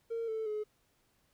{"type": "tone with pitch steps", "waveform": "triangle", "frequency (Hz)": [459, 441.6, 424.8], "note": ["A#4", "A4", "G#4"], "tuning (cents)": [-27, 6, 39], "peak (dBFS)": -30, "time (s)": [0.1, 0.64], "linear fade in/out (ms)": 20, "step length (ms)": 180, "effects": ["tanh soft clip ceiling -30 dBFS", "pink hiss -73 dBFS RMS until 1.33 s"]}